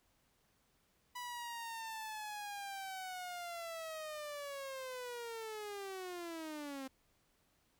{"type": "linear sweep", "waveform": "sawtooth", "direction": "down", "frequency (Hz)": [987.8, 261.6], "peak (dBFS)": -39, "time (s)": [1.15, 6.88], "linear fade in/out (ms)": 10, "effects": ["pink hiss -75 dBFS RMS until 7.79 s"]}